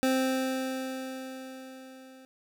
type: tone with level ramp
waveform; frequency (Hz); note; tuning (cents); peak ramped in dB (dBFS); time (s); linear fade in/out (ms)
25% pulse; 261.6; C4; 0; -19 to -46; 0.03-2.25; 0
effects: none